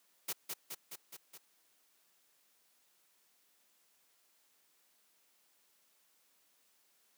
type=noise with echo; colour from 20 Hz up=white; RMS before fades=-37 dBFS; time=0.28-0.33 s; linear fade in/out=10 ms; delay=210 ms; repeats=5; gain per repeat=-3 dB; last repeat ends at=1.38 s; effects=white hiss -72 dBFS RMS until 7.17 s + high-pass 200 Hz 12 dB/octave

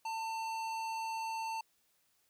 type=tone with tanh clipping; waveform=sine; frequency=896 Hz; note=A5; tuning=31 cents sharp; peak=-38 dBFS; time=0.05-1.61 s; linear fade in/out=5 ms; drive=18 dB; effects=white hiss -74 dBFS RMS until 2.29 s

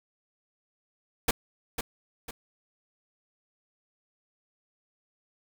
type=noise with echo; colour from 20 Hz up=pink; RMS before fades=-23 dBFS; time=1.28-1.31 s; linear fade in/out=5 ms; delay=500 ms; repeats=2; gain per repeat=-8 dB; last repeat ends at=2.31 s; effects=none

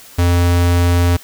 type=tone; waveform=square; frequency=87.31 Hz; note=F2; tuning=in tune; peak=-11 dBFS; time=0.18-1.17 s; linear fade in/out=10 ms; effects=white hiss -40 dBFS RMS until 1.23 s

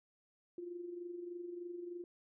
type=tone with amplitude modulation; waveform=sine; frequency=349.9 Hz; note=F4; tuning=3 cents sharp; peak=-40 dBFS; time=0.58-2.04 s; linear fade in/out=2 ms; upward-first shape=sine; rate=23.3 Hz; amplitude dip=55%; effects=none

